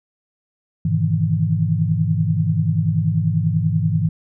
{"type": "chord", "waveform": "sine", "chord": "E major seventh", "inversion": "first", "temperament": "just", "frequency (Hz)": [103.01, 123.61, 154.51, 164.81], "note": ["G#2", "B2", "D#3", "E3"], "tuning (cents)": [-14, 2, -12, 0], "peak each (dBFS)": [-21, -26, -20, -20], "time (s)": [0.85, 4.09], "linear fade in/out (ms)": 5, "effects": []}